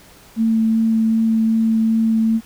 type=tone with vibrato; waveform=sine; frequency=223.6 Hz; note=A3; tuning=28 cents sharp; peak=-13 dBFS; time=0.36-2.41 s; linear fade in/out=50 ms; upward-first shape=sine; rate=2.6 Hz; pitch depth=8 cents each way; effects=pink hiss -46 dBFS RMS until 2.45 s